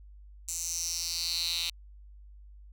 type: tone with high-pass filter sweep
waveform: 10% pulse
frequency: 168.6 Hz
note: E3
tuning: 39 cents sharp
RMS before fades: -33 dBFS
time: 0.48-1.7 s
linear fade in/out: 5 ms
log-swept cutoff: 7100 to 3500 Hz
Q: 5
effects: added 50 Hz sine -48 dBFS peak until 2.72 s